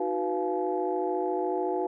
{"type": "tone cluster", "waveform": "sine", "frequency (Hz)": [315.9, 369.8, 491.4, 694, 853], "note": ["D#4", "F#4", "B4", "F5", "G#5"], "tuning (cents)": [26, -1, -9, -11, 46], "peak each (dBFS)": [-34, -29, -33, -33, -33], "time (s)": [0, 1.87], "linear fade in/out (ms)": 5, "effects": ["tanh soft clip ceiling -15 dBFS"]}